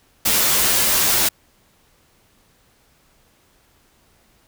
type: noise with comb filter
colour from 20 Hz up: white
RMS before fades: -17 dBFS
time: 0.25-1.29 s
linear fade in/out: 10 ms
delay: 12 ms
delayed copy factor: -0.7
effects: pink hiss -58 dBFS RMS until 4.47 s